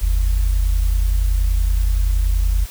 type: tone pair together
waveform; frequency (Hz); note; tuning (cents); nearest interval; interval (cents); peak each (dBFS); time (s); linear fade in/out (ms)
sine; 46.52 / 77.1; F#1 / D#2; +10 / -15; major sixth; 875; -14 / -23; 0.01-2.66; 20
effects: white hiss -38 dBFS RMS until 2.7 s